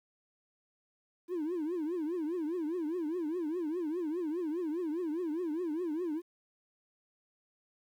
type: tone with vibrato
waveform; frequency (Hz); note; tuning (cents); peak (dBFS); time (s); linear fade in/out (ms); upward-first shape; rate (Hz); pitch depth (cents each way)
triangle; 329.6; E4; 0; -29; 1.28-6.22; 50; triangle; 4.9; 220
effects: tanh soft clip ceiling -27 dBFS + 11-bit